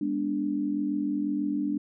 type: tone cluster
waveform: sine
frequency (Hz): 205.3 / 247.3 / 293.4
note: G#3 / B3 / D4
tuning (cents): -20 / +3 / -2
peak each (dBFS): -32 / -34 / -27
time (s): 0.01-1.78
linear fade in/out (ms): 5
effects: none